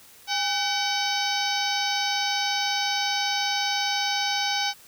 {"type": "harmonic tone with a mistuned harmonic", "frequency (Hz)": 760, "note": "F#5", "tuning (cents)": 46, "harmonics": [1, 2, 3, 4, 5, 6, 7, 8], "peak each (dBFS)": [-28, -32, -32, -32, -32, -32, -32, -36], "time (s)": [0.27, 4.74], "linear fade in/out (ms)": 50, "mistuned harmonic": 1, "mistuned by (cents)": 120, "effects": ["white hiss -51 dBFS RMS until 4.87 s"]}